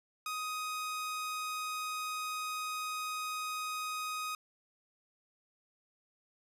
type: tone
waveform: sawtooth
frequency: 1252 Hz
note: D#6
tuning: 10 cents sharp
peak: -32 dBFS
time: 0.26-4.35 s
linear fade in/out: 2 ms
effects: resampled to 32000 Hz